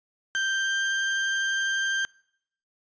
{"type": "tone with pitch glide", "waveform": "35% pulse", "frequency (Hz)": [1568, 1578], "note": ["G6", "G6"], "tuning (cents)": [0, 11], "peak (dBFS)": -22, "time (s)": [0.35, 2.05], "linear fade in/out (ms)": 0, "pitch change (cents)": 11, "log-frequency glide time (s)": [0.46, 0.89], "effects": ["noise-tail reverb RT60 0.7 s tail -25 dB re dry", "resampled to 16000 Hz"]}